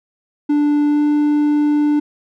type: tone with pitch glide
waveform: triangle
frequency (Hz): 293.7 to 295.9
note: D4 to D4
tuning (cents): 0 to +13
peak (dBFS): -10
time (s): 0.49-2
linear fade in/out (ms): 10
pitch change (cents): +13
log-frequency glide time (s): 0.87-1.02
effects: none